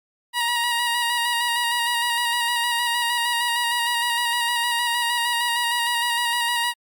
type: tone with vibrato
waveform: 15% pulse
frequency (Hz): 950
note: A#5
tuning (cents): +33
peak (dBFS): -14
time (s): 0.33-6.74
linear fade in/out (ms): 50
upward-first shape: square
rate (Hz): 6.5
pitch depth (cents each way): 24
effects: Opus 48 kbps